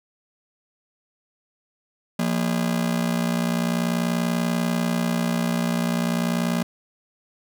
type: ring-modulated tone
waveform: 45% pulse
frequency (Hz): 203.5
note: G#3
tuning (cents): -35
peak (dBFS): -18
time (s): 2.19-6.63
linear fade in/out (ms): 2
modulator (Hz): 30.2
effects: none